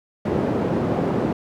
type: band-pass noise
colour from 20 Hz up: white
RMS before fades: -22 dBFS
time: 0.25-1.33 s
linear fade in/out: 5 ms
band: 130 to 390 Hz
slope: 12 dB/octave
effects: none